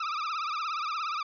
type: tone with vibrato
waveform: 40% pulse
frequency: 1253 Hz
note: D#6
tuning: 12 cents sharp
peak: -29 dBFS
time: 0-1.23 s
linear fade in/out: 5 ms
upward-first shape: triangle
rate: 17 Hz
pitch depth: 150 cents each way
effects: resampled to 11025 Hz